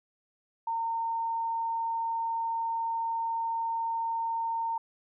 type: tone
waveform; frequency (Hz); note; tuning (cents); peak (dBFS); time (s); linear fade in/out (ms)
sine; 914; A#5; -34; -28; 0.67-4.78; 5
effects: none